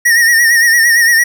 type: tone with vibrato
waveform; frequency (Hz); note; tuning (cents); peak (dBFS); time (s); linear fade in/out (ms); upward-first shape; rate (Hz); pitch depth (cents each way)
square; 1864.7; A#6; 0; -7; 0.05-1.24; 10; sine; 8.8; 62
effects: none